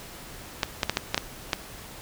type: clicks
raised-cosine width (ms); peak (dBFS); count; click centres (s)
0.2; -5; 7; 0.632 / 0.832 / 0.896 / 0.971 / 1.145 / 1.178 / 1.532
effects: pink hiss -43 dBFS RMS until 2.01 s